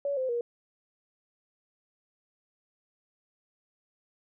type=tone with pitch steps; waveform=sine; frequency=565 / 518.1 / 475.1 Hz; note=C#5 / C5 / A#4; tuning=+33 / -17 / +33 cents; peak=-27 dBFS; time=0.05-0.41 s; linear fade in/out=2 ms; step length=120 ms; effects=none